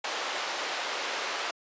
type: band-pass noise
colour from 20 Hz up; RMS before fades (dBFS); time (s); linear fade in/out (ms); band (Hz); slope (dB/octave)
pink; -33; 0.04-1.51; 5; 580 to 5000; 12
effects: high-pass 300 Hz 12 dB/octave + resampled to 16000 Hz